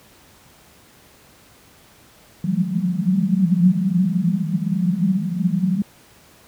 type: band-pass noise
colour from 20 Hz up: pink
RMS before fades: -19 dBFS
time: 2.44-5.82 s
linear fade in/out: 2 ms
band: 170 to 200 Hz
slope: 96 dB/octave
effects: pink hiss -50 dBFS RMS until 6.47 s + high-pass 60 Hz 12 dB/octave